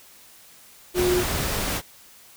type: tone in noise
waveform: sine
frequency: 360 Hz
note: F#4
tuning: 47 cents flat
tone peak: -19 dBFS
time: 0.94-1.24 s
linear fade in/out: 50 ms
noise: pink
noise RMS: -26 dBFS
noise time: 0.94-1.82 s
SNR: +4 dB
effects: white hiss -50 dBFS RMS until 2.36 s